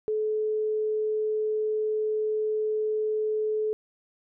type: tone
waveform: sine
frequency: 430.4 Hz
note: A4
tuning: 38 cents flat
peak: -24 dBFS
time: 0.08-3.73 s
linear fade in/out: 0 ms
effects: none